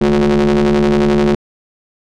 40% pulse ring-modulated tone, 73.42 Hz, D2, in tune, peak -6 dBFS, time 0.01-1.35 s, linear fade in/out 5 ms, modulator 288 Hz, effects low-pass 5000 Hz 12 dB/octave

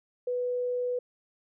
sine tone, 493.9 Hz, B4, in tune, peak -27 dBFS, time 0.27-0.99 s, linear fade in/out 5 ms, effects none

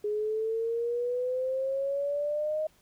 sine exponential sweep, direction up, 415.3 to 626 Hz, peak -27 dBFS, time 0.04-2.67 s, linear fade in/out 5 ms, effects pink hiss -64 dBFS RMS until 2.81 s

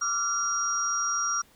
sine tone cluster, 1159 / 1372 / 5700 Hz, D6 / F6 / F8, -23 / -31 / +34 cents, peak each -34 / -28 / -28 dBFS, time 0.01-1.42 s, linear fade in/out 10 ms, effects pink hiss -59 dBFS RMS until 1.55 s

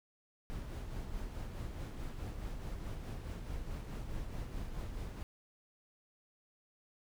brown noise with tremolo, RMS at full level -40 dBFS, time 0.5-5.23 s, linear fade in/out 0 ms, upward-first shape sine, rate 4.7 Hz, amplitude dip 40%, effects none

